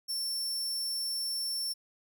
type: tone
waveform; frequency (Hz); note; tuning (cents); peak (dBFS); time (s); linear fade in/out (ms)
sawtooth; 5420; E8; +47; -29; 0.08-1.74; 20
effects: none